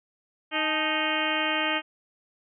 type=harmonic tone with a mistuned harmonic; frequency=311.1 Hz; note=D#4; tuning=in tune; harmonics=1 / 2 / 3 / 4 / 5 / 6 / 7 / 8 / 9 / 10; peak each=-33 / -33 / -33 / -33 / -33 / -33 / -33 / -33 / -33 / -33 dBFS; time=0.51-1.82 s; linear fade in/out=50 ms; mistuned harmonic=3; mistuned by=-110 cents; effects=none